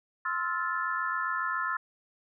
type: chord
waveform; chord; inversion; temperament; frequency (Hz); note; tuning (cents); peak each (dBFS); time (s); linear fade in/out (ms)
sine; F major seventh; second; just; 1047.7 / 1309.6 / 1396.9 / 1746.1; C6 / E6 / F6 / A6; +2 / -12 / 0 / -14; -34 / -33 / -34 / -34; 0.25-1.77; 5
effects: none